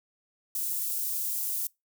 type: high-pass noise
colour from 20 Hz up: white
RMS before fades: -31 dBFS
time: 0.55-1.67 s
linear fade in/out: 2 ms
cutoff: 10000 Hz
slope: 12 dB/octave
effects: noise-tail reverb RT60 0.2 s tail -24 dB re dry